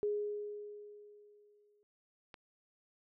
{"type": "tone with exponential decay", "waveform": "sine", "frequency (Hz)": 415.3, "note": "G#4", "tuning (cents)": 0, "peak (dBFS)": -30, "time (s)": [0.03, 1.83], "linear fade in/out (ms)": 0, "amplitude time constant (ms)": 390}
{"type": "click", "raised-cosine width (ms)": 0.3, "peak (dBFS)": -33, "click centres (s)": 2.342}
{"effects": []}